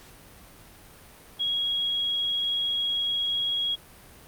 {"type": "tone", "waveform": "sine", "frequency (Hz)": 3307, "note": "G#7", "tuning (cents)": -8, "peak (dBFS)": -24, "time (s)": [1.39, 3.76], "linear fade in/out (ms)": 20, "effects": ["pink hiss -50 dBFS RMS until 4.27 s", "Opus 48 kbps"]}